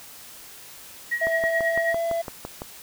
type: tone with tremolo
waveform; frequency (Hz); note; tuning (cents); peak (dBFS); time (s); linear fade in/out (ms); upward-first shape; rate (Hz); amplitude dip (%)
sine; 1900; A#6; +33; -20; 1.11-1.94; 10; triangle; 9.3; 85
type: tone with pitch glide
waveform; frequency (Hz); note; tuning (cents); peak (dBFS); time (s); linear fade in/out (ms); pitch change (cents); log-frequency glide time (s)
triangle; 659.3 to 670.4; E5 to E5; 0 to +29; -21; 1.21-2.22; 10; +29; 1.35-2.03
type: click train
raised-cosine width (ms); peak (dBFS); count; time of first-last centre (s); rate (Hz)
1; -18; 9; 1.27-2.619; 5.93
effects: white hiss -44 dBFS RMS until 2.82 s